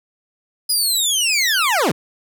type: linear sweep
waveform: 20% pulse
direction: down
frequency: 5020 to 110 Hz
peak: -10 dBFS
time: 0.69-1.92 s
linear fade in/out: 10 ms
effects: none